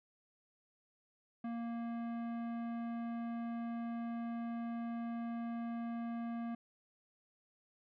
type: tone with tanh clipping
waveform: sine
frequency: 233.1 Hz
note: A#3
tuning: in tune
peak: -40 dBFS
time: 1.44-6.55 s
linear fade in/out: 5 ms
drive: 15 dB
effects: none